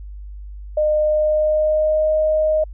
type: tone with pitch glide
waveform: sine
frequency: 609 to 621.1 Hz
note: D#5 to D#5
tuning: -37 to -3 cents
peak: -14 dBFS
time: 0.77-2.64 s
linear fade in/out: 5 ms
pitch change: +34 cents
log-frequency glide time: 0.98-2.13 s
effects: added 50 Hz sine -31 dBFS peak until 2.73 s